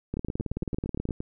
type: two click trains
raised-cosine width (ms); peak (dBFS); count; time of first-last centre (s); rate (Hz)
3; -17 / -19; 19 / 10; 0.14-1.108 / 0.17-1.204; 18.6 / 8.7
effects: none